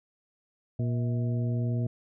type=harmonic tone with a mistuned harmonic; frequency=119.3 Hz; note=A#2; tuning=41 cents sharp; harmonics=1 / 2 / 3 / 4 / 5; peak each=-26 / -34 / -41 / -44 / -43 dBFS; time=0.79-1.87 s; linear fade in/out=5 ms; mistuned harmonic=5; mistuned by=+120 cents; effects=none